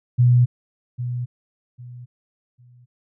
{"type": "tone with echo", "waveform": "sine", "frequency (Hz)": 122.8, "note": "B2", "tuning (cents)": -9, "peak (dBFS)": -11, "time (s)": [0.18, 0.46], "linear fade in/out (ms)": 20, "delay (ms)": 800, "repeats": 3, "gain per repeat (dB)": -12, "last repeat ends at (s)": 2.86, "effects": []}